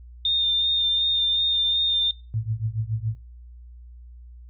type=tone with vibrato; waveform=sine; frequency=3632 Hz; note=A#7; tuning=46 cents flat; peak=-19 dBFS; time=0.25-2.11 s; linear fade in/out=2 ms; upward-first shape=sine; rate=2.7 Hz; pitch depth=19 cents each way
type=tone with tremolo; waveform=sine; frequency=110.8 Hz; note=A2; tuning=13 cents sharp; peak=-20 dBFS; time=2.34-3.15 s; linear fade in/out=0 ms; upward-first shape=triangle; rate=7.1 Hz; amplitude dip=95%
effects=noise-tail reverb RT60 0.3 s tail -21 dB re dry + added 60 Hz sine -41 dBFS peak until 4.49 s